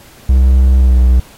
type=tone with pitch glide; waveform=triangle; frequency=64.8 to 62.3 Hz; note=C2 to B1; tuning=-16 to +16 cents; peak=-3 dBFS; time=0.29-1.2 s; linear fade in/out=5 ms; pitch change=-68 cents; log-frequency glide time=0.77-0.97 s; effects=pink hiss -41 dBFS RMS until 1.37 s + AAC 48 kbps